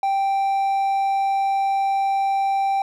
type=tone; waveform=triangle; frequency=784 Hz; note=G5; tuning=in tune; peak=-16 dBFS; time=0.03-2.82 s; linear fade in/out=2 ms; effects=none